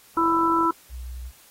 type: harmonic tone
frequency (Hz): 331.5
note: E4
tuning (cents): +10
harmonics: 1 / 3 / 4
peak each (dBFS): -23 / -22 / -22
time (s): 0.17-0.71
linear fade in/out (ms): 5
type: click train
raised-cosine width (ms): 1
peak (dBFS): -26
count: 23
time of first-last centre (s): 0.17-0.652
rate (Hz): 45.6
type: tone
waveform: sine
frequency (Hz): 61.74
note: B1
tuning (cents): 0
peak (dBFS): -32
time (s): 0.89-1.32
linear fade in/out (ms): 50
effects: white hiss -53 dBFS RMS until 1.5 s + AAC 48 kbps